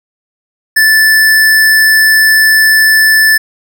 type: tone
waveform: square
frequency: 1753 Hz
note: A6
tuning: 7 cents flat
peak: -5 dBFS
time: 0.76-3.38 s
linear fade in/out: 10 ms
effects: none